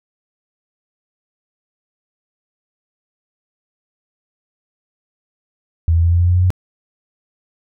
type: tone with pitch steps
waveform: sine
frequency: 82.41 / 83.66 / 84.92 / 86.21 / 87.51 / 88.84 / 90.18 / 91.55 Hz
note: E2 / E2 / F2 / F2 / F2 / F2 / F#2 / F#2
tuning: 0 / +26 / -48 / -22 / +4 / +30 / -44 / -18 cents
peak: -10 dBFS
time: 5.88-6.504 s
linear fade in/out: 0 ms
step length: 78 ms
effects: none